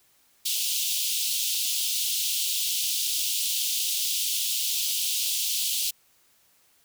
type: high-pass noise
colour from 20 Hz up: pink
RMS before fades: -27 dBFS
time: 0.45-5.91 s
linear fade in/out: 10 ms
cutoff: 2900 Hz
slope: 48 dB/octave
effects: white hiss -63 dBFS RMS until 6.84 s